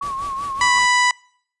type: tone with vibrato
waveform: sine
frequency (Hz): 1108.7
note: C#6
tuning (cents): 0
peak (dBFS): -23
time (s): 0.01-0.79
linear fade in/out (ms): 5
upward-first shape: sine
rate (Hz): 5.2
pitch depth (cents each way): 61
type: noise with tremolo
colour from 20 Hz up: pink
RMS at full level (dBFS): -36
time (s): 0.02-0.86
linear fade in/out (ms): 5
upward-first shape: triangle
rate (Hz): 5.3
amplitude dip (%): 75
type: harmonic tone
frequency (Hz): 987.8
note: B5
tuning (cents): 0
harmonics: 1 / 2 / 3 / 4 / 5 / 6 / 7 / 8 / 9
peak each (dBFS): -17 / -17 / -27 / -28 / -28 / -32 / -28 / -33 / -36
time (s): 0.61-1.11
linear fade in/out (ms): 2
effects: noise-tail reverb RT60 0.6 s tail -25 dB re dry + resampled to 24000 Hz